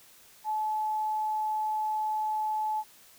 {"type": "tone", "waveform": "sine", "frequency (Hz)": 861, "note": "A5", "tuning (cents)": -38, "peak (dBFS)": -27, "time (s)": [0.44, 2.84], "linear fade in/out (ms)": 50, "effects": ["white hiss -56 dBFS RMS until 3.18 s"]}